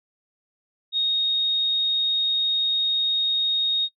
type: tone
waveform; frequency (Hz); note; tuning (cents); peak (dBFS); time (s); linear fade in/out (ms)
sine; 3729; A#7; 0; -19; 0.92-3.89; 50
effects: noise-tail reverb RT60 0.1 s tail -23 dB re dry